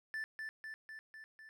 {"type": "tone with echo", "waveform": "triangle", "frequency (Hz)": 1760, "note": "A6", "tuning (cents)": 0, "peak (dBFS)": -36, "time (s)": [0.14, 0.24], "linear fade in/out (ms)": 0, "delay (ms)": 250, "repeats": 5, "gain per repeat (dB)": -3, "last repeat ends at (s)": 1.49, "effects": []}